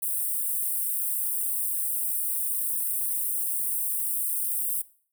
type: high-pass noise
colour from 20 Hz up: white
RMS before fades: -28 dBFS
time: 0.02-4.82 s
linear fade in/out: 10 ms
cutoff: 8400 Hz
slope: 96 dB/octave
effects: noise-tail reverb RT60 0.5 s tail -20 dB re dry